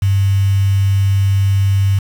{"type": "tone with quantisation", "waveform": "sine", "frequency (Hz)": 98, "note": "G2", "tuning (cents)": 0, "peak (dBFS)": -10, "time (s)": [0.02, 1.99], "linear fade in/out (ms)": 5, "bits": 5, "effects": []}